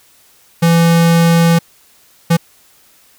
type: tone bursts at uneven times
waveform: square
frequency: 167.7 Hz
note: E3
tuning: 30 cents sharp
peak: -8 dBFS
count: 2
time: 0.62-1.59 / 2.3-2.37 s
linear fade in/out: 10 ms
effects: white hiss -49 dBFS RMS until 3.18 s